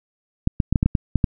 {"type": "clicks", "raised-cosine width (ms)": 5, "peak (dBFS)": -4, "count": 9, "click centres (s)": [0.474, 0.602, 0.726, 0.758, 0.829, 0.86, 0.952, 1.157, 1.242], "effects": []}